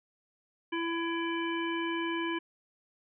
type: harmonic tone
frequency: 334.2 Hz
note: E4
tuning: 24 cents sharp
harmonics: 1 / 3 / 5 / 7 / 9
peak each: -32 / -37 / -39 / -40 / -42 dBFS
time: 0.72-2.39 s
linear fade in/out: 10 ms
effects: none